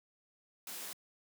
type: noise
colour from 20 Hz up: white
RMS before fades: -44 dBFS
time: 0.67-0.93 s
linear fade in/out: 2 ms
effects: high-pass 200 Hz 12 dB/octave